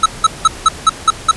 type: tone bursts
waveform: square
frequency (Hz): 1300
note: E6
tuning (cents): -24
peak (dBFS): -5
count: 7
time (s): 0.03-1.313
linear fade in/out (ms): 5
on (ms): 29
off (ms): 180
effects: pink hiss -30 dBFS RMS until 1.36 s + resampled to 24000 Hz